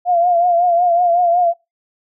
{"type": "tone with vibrato", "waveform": "sine", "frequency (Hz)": 698.5, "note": "F5", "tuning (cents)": 0, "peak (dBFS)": -11, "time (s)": [0.05, 1.54], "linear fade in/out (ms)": 50, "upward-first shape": "triangle", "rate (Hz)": 5.4, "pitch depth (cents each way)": 68, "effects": ["noise-tail reverb RT60 0.2 s tail -19 dB re dry"]}